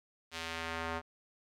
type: tone with band-pass filter sweep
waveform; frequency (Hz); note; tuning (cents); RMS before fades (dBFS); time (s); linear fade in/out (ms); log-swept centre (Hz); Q
square; 82.41; E2; 0; -39; 0.31-1.02; 50; 3600 to 1100; 0.88
effects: none